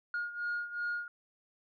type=beating tone pair; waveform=sine; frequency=1428 / 1430.7 Hz; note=F6 / F6; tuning=+38 / +41 cents; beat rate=2.7 Hz; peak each=-34 / -38 dBFS; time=0.14-1.08 s; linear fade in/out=2 ms; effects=tanh soft clip ceiling -29 dBFS